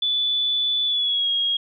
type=tone with pitch glide; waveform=sine; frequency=3474 to 3279 Hz; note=A7 to G#7; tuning=-23 to -23 cents; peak=-19 dBFS; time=0.02-1.57 s; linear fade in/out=5 ms; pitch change=-100 cents; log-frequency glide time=0.85-1.29 s; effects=none